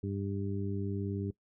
harmonic tone, 99.2 Hz, G2, 21 cents sharp, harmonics 1 / 2 / 3 / 4, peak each -35 / -38 / -40 / -41 dBFS, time 0.03-1.31 s, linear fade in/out 5 ms, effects noise-tail reverb RT60 0.1 s tail -20 dB re dry

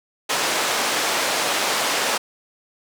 pink band-pass noise, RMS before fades -22 dBFS, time 0.29-2.18 s, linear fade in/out 10 ms, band 500 to 8600 Hz, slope 12 dB/octave, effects none

